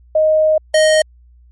sine / square tone pair in turn, 623 / 623 Hz, D#5 / D#5, +2 / +2 cents, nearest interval unison, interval 0 cents, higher neither, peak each -9 dBFS, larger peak neither, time 0.15-0.58 / 0.74-1.02 s, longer first, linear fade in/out 5 ms, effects added 60 Hz sine -43 dBFS peak until 1.51 s + MP3 48 kbps

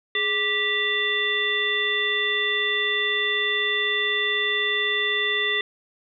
harmonic tone with a mistuned harmonic, 392 Hz, G4, in tune, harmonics 1 / 3 / 5 / 7 / 9, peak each -30 / -35 / -23 / -32 / -26 dBFS, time 0.15-5.61 s, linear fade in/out 2 ms, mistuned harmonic 1, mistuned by +110 cents, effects none

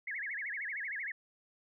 sine tone with vibrato, 1910 Hz, A#6, 42 cents sharp, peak -36 dBFS, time 0.07-1.12 s, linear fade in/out 5 ms, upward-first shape sine, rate 13 Hz, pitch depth 270 cents each way, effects none

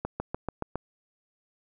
accelerating click train, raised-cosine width 1 ms, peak -16 dBFS, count 6, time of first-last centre 0.05-0.756 s, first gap 150 ms, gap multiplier 0.97, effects none

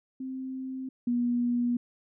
sine tone pair in turn, 261.6 / 241.6 Hz, C4 / B3, 0 / -38 cents, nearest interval minor second, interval 138 cents, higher first, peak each -33 / -24 dBFS, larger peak second, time 0.2-0.89 / 1.07-1.77 s, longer second, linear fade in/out 5 ms, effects none

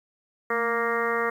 harmonic tone with a mistuned harmonic, 233.1 Hz, A#3, in tune, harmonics 1 / 2 / 3 / 4 / 5 / 6 / 7 / 8 / 9, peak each -37 / -27 / -35 / -35 / -29 / -32 / -38 / -30 / -38 dBFS, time 0.5-1.3 s, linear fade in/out 5 ms, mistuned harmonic 1, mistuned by -60 cents, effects 9-bit

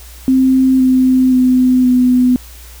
sine tone with pitch steps, 261.6 / 257.8 / 254.2 / 250.5 Hz, C4 / C4 / C4 / B3, 0 / -26 / -50 / +25 cents, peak -7 dBFS, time 0.28-2.36 s, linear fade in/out 0 ms, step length 520 ms, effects added 60 Hz sine -34 dBFS peak until 2.8 s + white hiss -39 dBFS RMS until 2.8 s

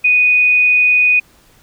sine tone, 2482 Hz, D#7, 5 cents flat, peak -8 dBFS, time 0.04-1.2 s, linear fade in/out 10 ms, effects pink hiss -50 dBFS RMS until 1.62 s

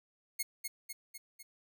5% pulse tone with echo, 2165 Hz, C#7, 41 cents flat, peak -22 dBFS, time 0.39-0.43 s, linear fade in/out 10 ms, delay 250 ms, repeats 4, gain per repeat -4 dB, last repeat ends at 1.43 s, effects none

